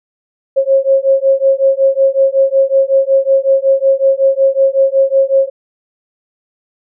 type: beating tone pair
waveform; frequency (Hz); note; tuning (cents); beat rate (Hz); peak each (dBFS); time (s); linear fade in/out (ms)
sine; 538 / 543.4; C5 / C#5; +48 / -35; 5.4; -11; 0.56-5.5; 20
effects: none